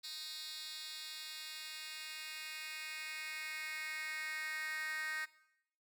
10% pulse tone with high-pass filter sweep, 311.1 Hz, D#4, in tune, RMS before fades -44 dBFS, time 0.03-5.26 s, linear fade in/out 20 ms, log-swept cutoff 3800 to 1800 Hz, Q 3.8, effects noise-tail reverb RT60 0.8 s tail -18 dB re dry

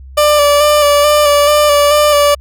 30% pulse tone with vibrato, 587.3 Hz, D5, in tune, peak -4 dBFS, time 0.17-2.35 s, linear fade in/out 10 ms, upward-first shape square, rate 2.3 Hz, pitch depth 22 cents each way, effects added 66 Hz sine -30 dBFS peak until 2.4 s

